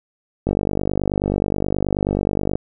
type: click train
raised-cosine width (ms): 2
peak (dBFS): -6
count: 104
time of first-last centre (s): 0.47-2.555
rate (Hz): 49.4
effects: none